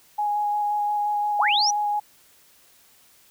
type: tone with vibrato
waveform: sine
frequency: 830.6 Hz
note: G#5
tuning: in tune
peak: -21 dBFS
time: 0.18-2 s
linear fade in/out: 10 ms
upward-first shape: square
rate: 5.7 Hz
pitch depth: 9 cents each way
type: linear sweep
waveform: sine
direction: up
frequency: 571 to 6060 Hz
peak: -19 dBFS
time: 1.39-1.71 s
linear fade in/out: 10 ms
effects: white hiss -56 dBFS RMS until 3.3 s